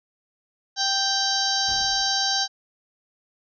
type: harmonic tone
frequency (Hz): 784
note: G5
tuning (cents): 0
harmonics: 1 / 2 / 4 / 5 / 6 / 7 / 8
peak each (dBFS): -28 / -30 / -31 / -27 / -27 / -28 / -31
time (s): 0.76-2.48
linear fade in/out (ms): 50
type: noise with exponential decay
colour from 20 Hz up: brown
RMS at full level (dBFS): -35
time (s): 1.68-2.47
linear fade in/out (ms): 0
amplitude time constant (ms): 170
effects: none